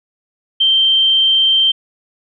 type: tone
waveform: sine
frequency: 3136 Hz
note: G7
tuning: in tune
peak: -9 dBFS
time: 0.6-1.72 s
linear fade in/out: 10 ms
effects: none